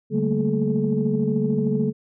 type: tone cluster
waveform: sine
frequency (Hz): 145 / 193.4 / 216.3 / 229.7 / 429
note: D3 / G3 / A3 / A#3 / A4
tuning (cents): -22 / -23 / -29 / -25 / -44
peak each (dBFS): -25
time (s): 0.1-1.93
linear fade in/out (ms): 50
effects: tanh soft clip ceiling -9 dBFS